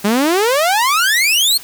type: exponential sweep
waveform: sawtooth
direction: up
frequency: 196 to 4435 Hz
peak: -8 dBFS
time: 0.04-1.58 s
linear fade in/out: 10 ms
effects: white hiss -36 dBFS RMS until 1.63 s